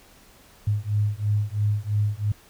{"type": "beating tone pair", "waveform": "sine", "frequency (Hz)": [102.9, 105.9], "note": ["G#2", "G#2"], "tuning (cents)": [-16, 34], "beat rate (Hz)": 3, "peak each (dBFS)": -24, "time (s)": [0.67, 2.32], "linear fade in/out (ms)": 5, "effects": ["pink hiss -53 dBFS RMS until 2.49 s"]}